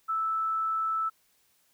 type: tone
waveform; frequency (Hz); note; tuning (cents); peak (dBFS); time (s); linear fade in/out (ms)
sine; 1315; E6; -5; -26; 0.08-1.1; 20
effects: white hiss -68 dBFS RMS until 1.73 s